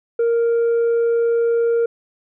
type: tone with tanh clipping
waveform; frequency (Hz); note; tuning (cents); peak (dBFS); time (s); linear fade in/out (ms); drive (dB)
sine; 465.7; A#4; -2; -15; 0.19-1.86; 5; 2
effects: none